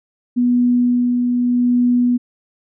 sine tone with tremolo, 244.7 Hz, B3, 16 cents flat, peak -11 dBFS, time 0.36-2.18 s, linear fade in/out 20 ms, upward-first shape sine, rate 0.83 Hz, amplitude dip 30%, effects none

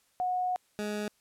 sine / 20% pulse tone pair in turn, 730 / 209.2 Hz, F#5 / G#3, -24 / +13 cents, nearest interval octave + minor seventh, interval 2163 cents, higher first, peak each -27 dBFS, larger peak neither, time 0.2-0.56 / 0.79-1.08 s, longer first, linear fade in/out 0 ms, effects white hiss -69 dBFS RMS until 1.2 s + low-pass 12000 Hz 12 dB/octave

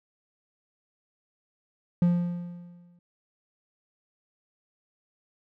triangle tone with exponential decay, 174.61 Hz, F3, in tune, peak -15 dBFS, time 2.02-2.99 s, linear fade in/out 2 ms, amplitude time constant 210 ms, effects none

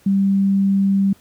sine tone, 196 Hz, G3, in tune, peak -13 dBFS, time 0.06-1.13 s, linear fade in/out 5 ms, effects pink hiss -53 dBFS RMS until 1.2 s + high-pass 60 Hz 12 dB/octave

